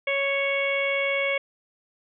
harmonic tone, 554.4 Hz, C#5, in tune, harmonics 1 / 2 / 3 / 4 / 5 / 6, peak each -26 / -36 / -37 / -25 / -35 / -37 dBFS, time 0.07-1.38 s, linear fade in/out 5 ms, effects none

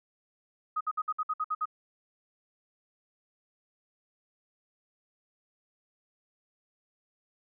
sine tone bursts, 1254 Hz, D#6, 13 cents sharp, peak -27 dBFS, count 9, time 0.76-1.656 s, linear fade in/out 10 ms, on 48 ms, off 58 ms, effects none

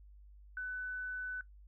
sine tone, 1500 Hz, F#6, 23 cents sharp, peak -37 dBFS, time 0.57-1.41 s, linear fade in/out 2 ms, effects noise-tail reverb RT60 0.1 s tail -17 dB re dry + added 50 Hz sine -54 dBFS peak until 1.67 s

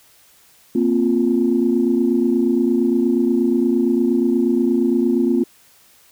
sine chord, Bb suspended second, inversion none, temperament equal, 233.1 / 261.6 / 349.2 Hz, Bb3 / C4 / F4, 0 / 0 / 0 cents, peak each -18 dBFS, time 0.75-5.44 s, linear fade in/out 5 ms, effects tanh soft clip ceiling -5 dBFS + white hiss -52 dBFS RMS until 6.11 s

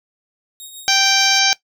15% pulse tone with tremolo, 3747 Hz, A#7, 8 cents sharp, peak -25 dBFS, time 0.6-1.39 s, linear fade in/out 0 ms, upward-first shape triangle, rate 6.8 Hz, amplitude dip 55%
harmonic tone, 783 Hz, G5, 2 cents flat, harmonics 1 / 2 / 3 / 4 / 5 / 6 / 7 / 8, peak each -21 / -21 / -21 / -21 / -21 / -21 / -21 / -21 dBFS, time 0.88-1.53 s, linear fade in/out 0 ms
effects noise-tail reverb RT60 0.1 s tail -18 dB re dry

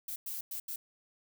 violet noise bursts at uneven times, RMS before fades -39 dBFS, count 4, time 0.08-0.16 / 0.26-0.41 / 0.51-0.6 / 0.68-0.76 s, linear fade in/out 5 ms, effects none

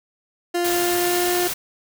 30% pulse tone with pitch glide, 349.2 to 355.3 Hz, F4 to F4, 0 to +30 cents, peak -17 dBFS, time 0.54-1.48 s, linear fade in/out 10 ms, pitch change +30 cents, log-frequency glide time 0.67-1.32 s
white noise, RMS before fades -26 dBFS, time 0.64-1.54 s, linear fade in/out 10 ms
effects none

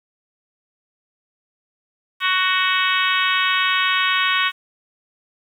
harmonic tone with a mistuned harmonic, 372.1 Hz, F#4, 10 cents sharp, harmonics 3 / 4 / 5 / 6 / 7 / 8 / 9 / 10, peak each -22 / -23 / -24 / -25 / -25 / -26 / -27 / -27 dBFS, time 2.2-4.52 s, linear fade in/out 50 ms, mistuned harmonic 9, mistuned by -34 cents, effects 8-bit

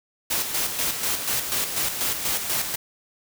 white noise with tremolo, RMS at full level -24 dBFS, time 0.3-2.76 s, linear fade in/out 10 ms, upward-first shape square, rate 4.1 Hz, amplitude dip 50%, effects none

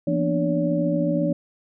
sine tone cluster, 169.4 / 235.6 / 249.3 / 297.3 / 568 Hz, E3 / A#3 / B3 / D4 / C#5, +48 / +19 / +16 / +21 / +42 cents, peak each -24 / -30 / -30 / -24 / -25 dBFS, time 0.07-1.33 s, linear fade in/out 5 ms, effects none

